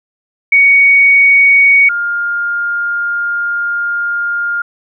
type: tone pair in turn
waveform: sine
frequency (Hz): 2237 / 1409.2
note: C#7 / F6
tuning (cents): +15 / +15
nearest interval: minor sixth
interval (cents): 800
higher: first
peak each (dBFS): -4 / -13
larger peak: first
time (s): 0.52-1.89 / 1.89-4.62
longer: second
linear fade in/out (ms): 5
effects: none